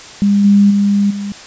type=tone with level steps; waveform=sine; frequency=201.8 Hz; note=G#3; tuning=49 cents flat; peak=-8 / -5 / -9 / -19 dBFS; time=0.22-1.32 s; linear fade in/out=0 ms; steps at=0.44 / 0.7 / 1.1 s; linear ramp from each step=10 ms; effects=white hiss -34 dBFS RMS until 1.46 s + resampled to 16000 Hz